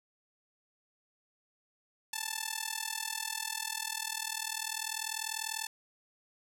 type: tone with amplitude modulation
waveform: 5% pulse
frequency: 880 Hz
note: A5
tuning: in tune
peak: -19 dBFS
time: 2.13-5.67 s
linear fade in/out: 5 ms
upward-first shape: sine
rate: 40.2 Hz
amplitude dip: 90%
effects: none